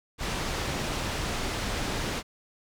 pink low-pass noise, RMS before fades -31 dBFS, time 0.18-2.23 s, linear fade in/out 50 ms, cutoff 6500 Hz, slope 12 dB/octave, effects none

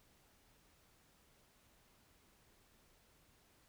silence, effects pink hiss -70 dBFS RMS until 3.68 s

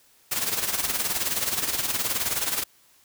white noise with tremolo, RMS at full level -24 dBFS, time 0.31-2.64 s, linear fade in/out 10 ms, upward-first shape sine, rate 19 Hz, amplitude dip 65%, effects white hiss -59 dBFS RMS until 3.04 s

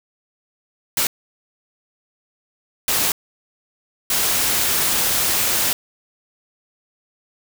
white noise bursts at uneven times, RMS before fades -19 dBFS, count 3, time 0.97-1.07 / 2.88-3.12 / 4.1-5.73 s, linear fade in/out 2 ms, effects none

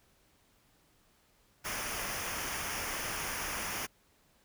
pink noise with comb filter, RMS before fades -37 dBFS, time 1.64-3.87 s, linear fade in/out 20 ms, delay 0.25 ms, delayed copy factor -0.65, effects pink hiss -68 dBFS RMS until 4.44 s

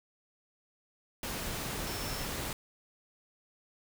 sine tone in noise, 5360 Hz, E8, 28 cents sharp, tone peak -45 dBFS, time 1.87-2.25 s, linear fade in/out 2 ms, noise pink, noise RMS -37 dBFS, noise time 1.23-2.53 s, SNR -11 dB, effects none

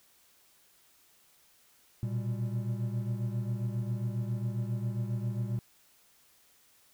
triangle tone cluster, 116.8 / 124.2 / 197.3 Hz, A#2 / B2 / G3, +4 / +10 / +11 cents, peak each -30 / -35 / -37 dBFS, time 2.03-5.59 s, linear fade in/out 0 ms, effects white hiss -64 dBFS RMS until 6.93 s

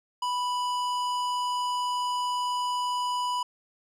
sine tone with hard clipping, 987.8 Hz, B5, in tune, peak -28 dBFS, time 0.22-3.43 s, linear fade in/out 5 ms, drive 14 dB, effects none

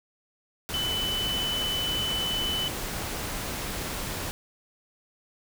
sine tone in noise, 3005 Hz, F#7, 26 cents sharp, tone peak -27 dBFS, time 0.74-2.68 s, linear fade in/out 0 ms, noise pink, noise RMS -33 dBFS, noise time 0.69-4.31 s, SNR +3 dB, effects none

